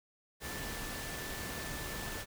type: tone in noise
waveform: sine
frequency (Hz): 1760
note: A6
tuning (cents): 0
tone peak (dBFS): -47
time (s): 0.4-2.26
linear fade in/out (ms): 50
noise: pink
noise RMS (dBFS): -41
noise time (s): 0.4-2.26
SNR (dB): -9
effects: none